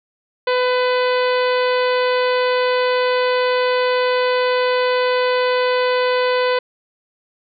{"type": "harmonic tone with a mistuned harmonic", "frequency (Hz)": 501, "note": "B4", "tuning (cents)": 25, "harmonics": [1, 2, 3, 4, 5, 6, 7, 8, 9], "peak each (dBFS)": [-16, -22, -26, -28, -30, -32, -33, -34, -35], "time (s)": [0.47, 6.59], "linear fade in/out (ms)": 5, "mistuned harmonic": 8, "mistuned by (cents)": 22, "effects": []}